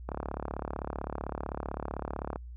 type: click train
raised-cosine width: 1 ms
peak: -20 dBFS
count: 82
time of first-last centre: 0.09-2.359 s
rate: 35.7 Hz
effects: added 60 Hz sine -41 dBFS peak until 2.56 s